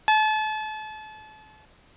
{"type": "tone with exponential decay", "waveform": "sawtooth", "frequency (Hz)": 863, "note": "A5", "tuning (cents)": -34, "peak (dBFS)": -11, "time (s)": [0.08, 1.65], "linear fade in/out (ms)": 0, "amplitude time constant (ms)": 340, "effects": ["pink hiss -56 dBFS RMS until 1.96 s", "resampled to 8000 Hz"]}